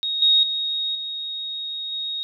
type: tone with level steps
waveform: sine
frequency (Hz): 3751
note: A#7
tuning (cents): +10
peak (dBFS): -22 / -13 / -22 / -27 / -25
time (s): 0.03-2.23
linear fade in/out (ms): 0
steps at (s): 0.22 / 0.43 / 0.95 / 1.92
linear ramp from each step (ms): 2
effects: none